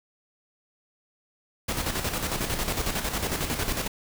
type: noise with tremolo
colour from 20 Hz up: pink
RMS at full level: -27 dBFS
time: 1.68-3.88 s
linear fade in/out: 10 ms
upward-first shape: square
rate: 11 Hz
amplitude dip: 50%
effects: none